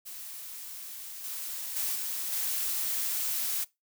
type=noise with level steps; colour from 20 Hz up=blue; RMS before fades=-42 / -37 / -31 / -34 / -31 dBFS; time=0.05-3.65 s; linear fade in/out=20 ms; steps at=1.24 / 1.76 / 1.95 / 2.32 s; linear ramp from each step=2 ms; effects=noise-tail reverb RT60 0.2 s tail -21 dB re dry